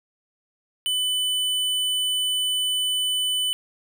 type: tone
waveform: square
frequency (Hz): 3000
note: F#7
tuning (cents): +23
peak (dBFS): -22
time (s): 0.86-3.53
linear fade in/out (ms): 0
effects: none